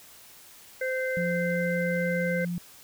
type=harmonic tone; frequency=518 Hz; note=C5; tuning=17 cents flat; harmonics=1 / 3 / 4; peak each=-28 / -33 / -34 dBFS; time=0.81-2.45 s; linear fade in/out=5 ms
type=tone; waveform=sine; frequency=174.8 Hz; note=F3; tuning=2 cents sharp; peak=-28 dBFS; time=1.17-2.58 s; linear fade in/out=0 ms
effects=white hiss -51 dBFS RMS until 2.83 s